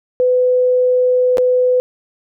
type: tone with dropouts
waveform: sine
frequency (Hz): 502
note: B4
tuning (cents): +28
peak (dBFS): -10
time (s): 0.2-1.8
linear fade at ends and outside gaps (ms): 0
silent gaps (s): 1.372-1.382
effects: none